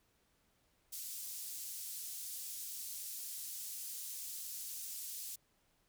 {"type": "band-pass noise", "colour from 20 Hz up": "white", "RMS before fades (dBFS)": -45, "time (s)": [0.92, 5.36], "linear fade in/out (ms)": 10, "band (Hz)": [5700, 16000], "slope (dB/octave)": 12, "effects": ["pink hiss -75 dBFS RMS until 5.88 s"]}